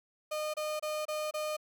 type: tone bursts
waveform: 35% pulse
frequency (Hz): 611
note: D#5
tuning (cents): -32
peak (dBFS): -31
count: 5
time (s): 0.31-1.568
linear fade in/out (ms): 10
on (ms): 230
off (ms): 27
effects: none